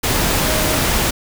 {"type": "tone in noise", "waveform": "sine", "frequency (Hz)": 622.3, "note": "D#5", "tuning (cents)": 0, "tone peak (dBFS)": -24, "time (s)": [0.45, 0.78], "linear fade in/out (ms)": 10, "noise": "pink", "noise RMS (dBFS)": -17, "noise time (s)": [0.03, 1.11], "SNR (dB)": -10, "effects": []}